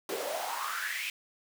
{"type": "noise with high-pass filter sweep", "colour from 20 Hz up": "pink", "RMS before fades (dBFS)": -35, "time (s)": [0.09, 1.1], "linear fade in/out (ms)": 2, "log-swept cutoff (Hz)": [390, 2600], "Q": 6.2, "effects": []}